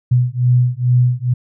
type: beating tone pair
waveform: sine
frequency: 122.9 / 125.2 Hz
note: B2 / B2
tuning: -8 / +24 cents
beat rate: 2.3 Hz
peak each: -14 dBFS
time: 0.11-1.34 s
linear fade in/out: 10 ms
effects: none